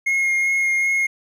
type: tone with vibrato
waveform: triangle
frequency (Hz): 2148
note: C7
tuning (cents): +45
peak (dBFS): -15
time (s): 0.06-1.07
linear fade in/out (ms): 10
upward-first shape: sine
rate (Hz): 2.6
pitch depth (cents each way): 12
effects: none